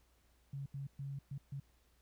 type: tone bursts at uneven times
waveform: sine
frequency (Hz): 138.59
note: C#3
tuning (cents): 0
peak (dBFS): -40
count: 5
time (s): 0.53-0.66 / 0.74-0.87 / 0.99-1.19 / 1.31-1.38 / 1.52-1.6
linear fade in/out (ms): 5
effects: added 60 Hz sine -70 dBFS peak until 2.01 s + pink hiss -74 dBFS RMS until 2.01 s